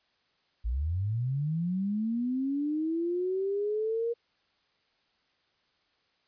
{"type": "linear sweep", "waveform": "sine", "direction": "up", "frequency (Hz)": [51.91, 472.7], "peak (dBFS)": -27, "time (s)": [0.64, 4.14], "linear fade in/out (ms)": 20, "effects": ["white hiss -71 dBFS RMS until 6.27 s", "resampled to 11025 Hz"]}